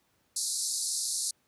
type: band-pass noise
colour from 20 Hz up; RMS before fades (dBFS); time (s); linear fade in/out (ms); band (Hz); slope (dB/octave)
white; -32; 0.36-1.31; 5; 4000 to 11000; 96
effects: pink hiss -71 dBFS RMS until 1.47 s + high-pass 80 Hz 12 dB/octave